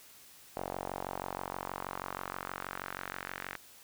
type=tone with band-pass filter sweep; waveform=sawtooth; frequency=46.28 Hz; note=F#1; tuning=1 cent sharp; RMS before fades=-41 dBFS; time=0.56-3.57 s; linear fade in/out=10 ms; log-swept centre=700 to 1800 Hz; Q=2.1; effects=white hiss -56 dBFS RMS until 3.83 s